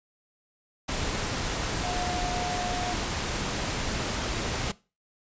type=tone in noise; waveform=sine; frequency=718 Hz; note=F5; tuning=48 cents sharp; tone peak=-32 dBFS; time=1.83-2.94 s; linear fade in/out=10 ms; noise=pink; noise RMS=-30 dBFS; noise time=0.88-4.72 s; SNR=-5 dB; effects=noise-tail reverb RT60 0.3 s tail -20 dB re dry + resampled to 16000 Hz